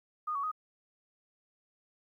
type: tone with pitch steps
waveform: sine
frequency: 1229 / 1121 / 1251 Hz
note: D#6 / C#6 / D#6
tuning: -22 / +19 / +9 cents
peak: -31 dBFS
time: 0.27-0.516 s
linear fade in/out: 10 ms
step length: 82 ms
effects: 12-bit